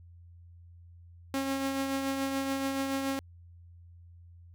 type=tone with tremolo; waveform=sawtooth; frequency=271.2 Hz; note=C#4; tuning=38 cents flat; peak=-24 dBFS; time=1.34-3.19 s; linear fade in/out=0 ms; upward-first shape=triangle; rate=7 Hz; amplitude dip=40%; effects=added 86 Hz sine -50 dBFS peak until 4.54 s